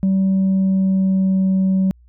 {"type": "tone with pitch glide", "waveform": "sine", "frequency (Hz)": [191.7, 189.83], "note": ["G3", "F#3"], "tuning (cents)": [-38, 45], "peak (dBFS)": -11, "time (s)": [0.03, 1.91], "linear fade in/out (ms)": 0, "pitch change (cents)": -17, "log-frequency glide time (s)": [0.23, 1.51], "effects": ["tanh soft clip ceiling -12 dBFS", "added 60 Hz sine -46 dBFS peak until 2.08 s"]}